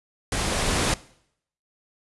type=noise with level ramp; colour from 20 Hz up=pink; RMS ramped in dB=-26 to -22 dBFS; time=0.32-0.94 s; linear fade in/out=2 ms; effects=noise-tail reverb RT60 0.7 s tail -20 dB re dry + resampled to 24000 Hz